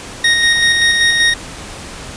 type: tone with tremolo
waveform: 25% pulse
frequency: 1864.7 Hz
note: A#6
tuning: in tune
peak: -5 dBFS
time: 0.24-1.34 s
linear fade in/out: 5 ms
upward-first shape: square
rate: 5.2 Hz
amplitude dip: 30%
effects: pink hiss -30 dBFS RMS until 2.16 s + resampled to 22050 Hz